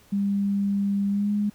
sine tone with pitch glide, 200 to 206.6 Hz, G3 to G#3, +35 to -9 cents, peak -21 dBFS, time 0.12-1.5 s, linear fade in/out 10 ms, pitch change +56 cents, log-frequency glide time 1.1-1.32 s, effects pink hiss -56 dBFS RMS until 1.54 s

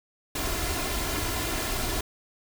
pink noise with comb filter, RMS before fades -29 dBFS, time 0.35-2.01 s, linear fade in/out 5 ms, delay 2.9 ms, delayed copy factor +0.55, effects none

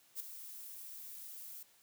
violet noise with ADSR envelope, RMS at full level -38 dBFS, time 0.15-1.63 s, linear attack 51 ms, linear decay 4 ms, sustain -11 dB, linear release 5 ms, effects white hiss -67 dBFS RMS until 1.82 s + high-pass 100 Hz 12 dB/octave

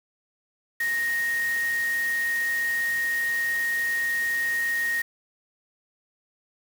sine tone in noise, 1864.7 Hz, A#6, in tune, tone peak -23 dBFS, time 0.8-5.02 s, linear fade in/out 5 ms, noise white, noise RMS -38 dBFS, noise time 0.8-5.02 s, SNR +12 dB, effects none

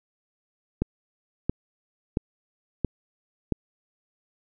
click train, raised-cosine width 3 ms, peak -10 dBFS, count 5, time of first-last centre 0.82-3.523 s, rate 1.48 Hz, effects none

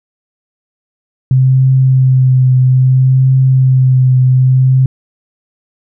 sine tone with vibrato, 130 Hz, C3, 11 cents flat, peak -5 dBFS, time 1.31-4.86 s, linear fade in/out 2 ms, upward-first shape triangle, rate 0.61 Hz, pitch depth 25 cents each way, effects none

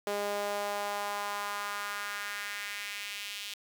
sawtooth tone with high-pass filter sweep, 204.1 Hz, G#3, 30 cents flat, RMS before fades -36 dBFS, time 0.07-3.54 s, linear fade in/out 0 ms, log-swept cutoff 490 to 3100 Hz, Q 2.1, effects 9-bit

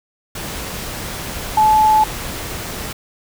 sine tone in noise, 863 Hz, A5, 34 cents flat, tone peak -9 dBFS, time 1.57-2.04 s, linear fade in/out 5 ms, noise pink, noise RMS -27 dBFS, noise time 0.35-2.93 s, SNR +15 dB, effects none

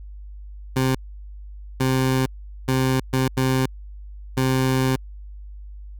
20% pulse tone bursts at uneven times, 130.81 Hz, C3, in tune, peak -13 dBFS, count 6, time 0.76-0.95 / 1.8-2.26 / 2.68-3 / 3.13-3.28 / 3.37-3.66 / 4.37-4.96 s, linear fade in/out 5 ms, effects added 50 Hz sine -35 dBFS peak until 5.99 s

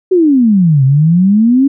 sine exponential two-way sweep, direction down then up, 383.8 to 130 to 282.6 Hz, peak -5 dBFS, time 0.11-1.68 s, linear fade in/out 10 ms, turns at 0.84 s, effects none

